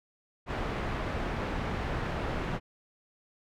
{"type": "low-pass noise", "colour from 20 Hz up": "pink", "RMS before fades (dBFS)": -33, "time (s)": [0.46, 2.6], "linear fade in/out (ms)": 50, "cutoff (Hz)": 2000, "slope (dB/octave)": 12, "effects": []}